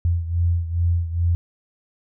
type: beating tone pair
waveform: sine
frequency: 85 / 87.4 Hz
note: F2 / F2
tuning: -46 / +2 cents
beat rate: 2.4 Hz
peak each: -19 / -24 dBFS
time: 0.05-1.35 s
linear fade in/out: 0 ms
effects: none